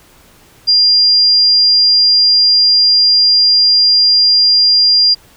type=tone; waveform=sine; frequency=4800 Hz; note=D8; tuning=37 cents sharp; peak=-6 dBFS; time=0.67-5.15 s; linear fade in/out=20 ms; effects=pink hiss -45 dBFS RMS until 5.36 s